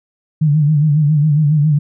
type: tone with vibrato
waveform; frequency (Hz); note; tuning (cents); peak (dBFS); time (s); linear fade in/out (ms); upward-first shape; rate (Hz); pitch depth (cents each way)
sine; 150.2; D3; +39; -9; 0.41-1.79; 10; sine; 7.3; 81
effects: none